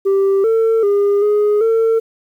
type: tone with pitch steps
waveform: sine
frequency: 391.3 / 449.5 / 404.7 / 416.9 / 451.4 Hz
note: G4 / A4 / G#4 / G#4 / A4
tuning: -3 / +37 / -45 / +7 / +44 cents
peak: -8 dBFS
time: 0.05-2 s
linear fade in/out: 20 ms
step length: 390 ms
effects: tanh soft clip ceiling -10 dBFS + 8-bit